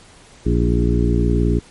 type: harmonic tone with a mistuned harmonic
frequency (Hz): 59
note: A#1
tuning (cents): +22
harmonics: 1 / 2 / 3 / 4 / 5 / 6 / 7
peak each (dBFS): -17 / -20 / -22 / -23 / -24 / -25 / -25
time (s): 0.45-1.6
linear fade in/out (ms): 20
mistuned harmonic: 6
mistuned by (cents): -35
effects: pink hiss -46 dBFS RMS until 1.7 s + MP3 48 kbps